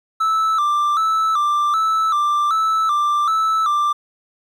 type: tone with vibrato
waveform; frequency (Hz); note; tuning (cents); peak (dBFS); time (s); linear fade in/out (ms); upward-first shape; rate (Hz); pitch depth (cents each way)
triangle; 1244.5; D#6; 0; -13; 0.2-3.93; 10; square; 1.3; 90
effects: 9-bit

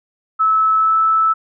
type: tone with pitch glide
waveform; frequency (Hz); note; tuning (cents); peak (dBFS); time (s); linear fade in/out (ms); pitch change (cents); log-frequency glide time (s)
sine; 1302 to 1311.8; E6 to E6; -22 to -9; -11; 0.39-1.34; 20; +13; 0.76-0.96
effects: none

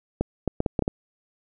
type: clicks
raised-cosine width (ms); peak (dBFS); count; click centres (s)
2; -9; 7; 0.21 / 0.477 / 0.604 / 0.662 / 0.792 / 0.823 / 0.879
effects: none

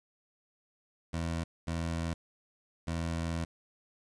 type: tone bursts at uneven times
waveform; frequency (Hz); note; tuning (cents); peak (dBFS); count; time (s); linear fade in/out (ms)
20% pulse; 83.1; E2; +15; -27; 3; 1.13-1.44 / 1.67-2.14 / 2.87-3.45; 10
effects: resampled to 22050 Hz + 10-bit

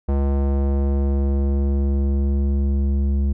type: tone with low-pass filter sweep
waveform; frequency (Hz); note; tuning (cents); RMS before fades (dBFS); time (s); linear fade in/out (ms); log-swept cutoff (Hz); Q
square; 69.3; C#2; 0; -19; 0.08-3.33; 10; 730 to 210; 0.93
effects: none

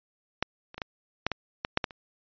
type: clicks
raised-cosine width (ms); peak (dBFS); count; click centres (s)
0.3; -9 / -28 / -22 / -15 / -9 / -14 / -12 / -6 / -11 / -28; 10; 0.426 / 0.744 / 0.78 / 0.818 / 1.266 / 1.317 / 1.649 / 1.774 / 1.842 / 1.908
effects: resampled to 11025 Hz

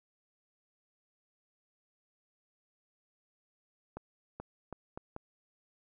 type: accelerating click train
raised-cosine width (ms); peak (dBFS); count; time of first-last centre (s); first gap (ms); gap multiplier
1; -27; 5; 3.97-5.164; 430; 0.76
effects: none

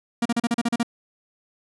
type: tone bursts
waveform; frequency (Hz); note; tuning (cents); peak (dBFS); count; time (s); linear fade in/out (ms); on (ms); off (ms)
45% pulse; 235; A#3; +14; -19; 9; 0.22-0.831; 5; 35; 37
effects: resampled to 24000 Hz

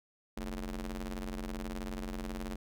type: ring-modulated tone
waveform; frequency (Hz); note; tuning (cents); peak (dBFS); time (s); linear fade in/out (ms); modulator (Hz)
sawtooth; 92.2; F#2; -6; -30; 0.37-2.56; 5; 129
effects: none

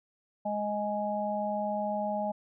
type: harmonic tone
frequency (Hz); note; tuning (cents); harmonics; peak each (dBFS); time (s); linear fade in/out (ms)
208.2; G#3; +5; 1 / 3 / 4; -35 / -32 / -33; 0.45-2.32; 10
effects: none

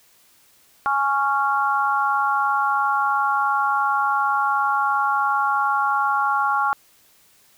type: chord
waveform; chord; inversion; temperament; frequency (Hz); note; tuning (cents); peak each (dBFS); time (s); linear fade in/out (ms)
sine; Db major; second; just; 831.5 / 1108.7 / 1385.9; Ab5 / Db6 / F6; +2 / 0 / -14; -22; 0.86-6.73; 0
effects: white hiss -56 dBFS RMS until 7.57 s

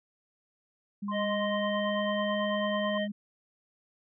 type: tone with pitch glide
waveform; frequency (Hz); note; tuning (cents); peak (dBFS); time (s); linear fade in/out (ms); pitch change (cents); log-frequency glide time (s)
sine; 202.4 to 206.1; G#3 to G#3; -44 to -13; -32; 1.02-3.12; 10; +31; 1.24-2.33
type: tone with tremolo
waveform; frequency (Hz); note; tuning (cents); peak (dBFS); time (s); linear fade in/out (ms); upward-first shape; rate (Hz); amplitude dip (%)
sine; 1046.5; C6; 0; -32; 1.08-2.98; 5; sine; 9.1; 75
type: harmonic tone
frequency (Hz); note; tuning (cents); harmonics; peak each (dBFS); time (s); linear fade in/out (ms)
622.3; D#5; 0; 1 / 3 / 5; -30 / -36 / -39; 1.11-3.08; 50
effects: none

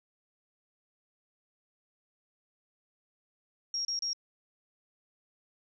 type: tone bursts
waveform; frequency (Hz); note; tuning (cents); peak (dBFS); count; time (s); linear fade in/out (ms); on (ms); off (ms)
sine; 5588; F8; 0; -30; 3; 3.74-4.132; 2; 110; 31
effects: none

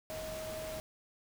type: tone in noise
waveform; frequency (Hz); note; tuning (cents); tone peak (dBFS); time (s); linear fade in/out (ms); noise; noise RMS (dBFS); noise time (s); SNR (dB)
sine; 631; D#5; +24; -40; 0.1-0.8; 0; pink; -45; 0.1-0.8; +2
effects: none

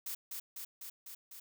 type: noise with echo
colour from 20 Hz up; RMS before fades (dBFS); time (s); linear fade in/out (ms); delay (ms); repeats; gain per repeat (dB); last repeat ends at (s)
blue; -40; 0.06-0.15; 5; 250; 5; -2; 1.4
effects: none

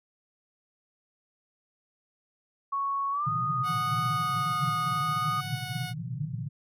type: tone with pitch glide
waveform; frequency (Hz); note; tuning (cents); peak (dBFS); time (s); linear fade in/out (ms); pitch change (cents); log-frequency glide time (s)
sine; 1108.7 to 1237.3; C#6 to D#6; 0 to -10; -26; 2.72-5.41; 10; +190; 3.11-3.3
type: band-pass noise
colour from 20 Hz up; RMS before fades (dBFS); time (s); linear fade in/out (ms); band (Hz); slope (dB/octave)
white; -34; 3.26-6.49; 10; 110 to 170; 96
type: tone with vibrato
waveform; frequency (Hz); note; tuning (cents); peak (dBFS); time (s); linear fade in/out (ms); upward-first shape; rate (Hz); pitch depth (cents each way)
10% pulse; 733; F#5; -16; -27; 3.63-5.94; 50; triangle; 0.72; 14
effects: MP3 96 kbps

